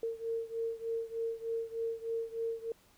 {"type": "beating tone pair", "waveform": "sine", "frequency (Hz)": [455.2, 458.5], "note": ["A#4", "A#4"], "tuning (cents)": [-41, -29], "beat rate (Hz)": 3.3, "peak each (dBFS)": [-36, -38], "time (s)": [0.03, 2.72], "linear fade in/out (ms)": 2, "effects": ["pink hiss -65 dBFS RMS until 2.97 s"]}